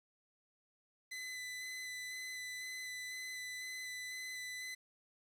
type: tone with vibrato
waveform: sawtooth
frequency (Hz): 2010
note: B6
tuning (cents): +30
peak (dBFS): -39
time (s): 1.11-4.75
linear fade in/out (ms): 10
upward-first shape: square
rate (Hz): 2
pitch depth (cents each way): 9
effects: low-pass 12000 Hz 12 dB/octave + 11-bit